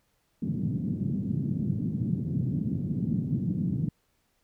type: band-pass noise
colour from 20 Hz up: pink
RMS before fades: -29 dBFS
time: 0.42-3.89 s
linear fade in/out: 5 ms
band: 130 to 220 Hz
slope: 24 dB/octave
effects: pink hiss -72 dBFS RMS until 4.43 s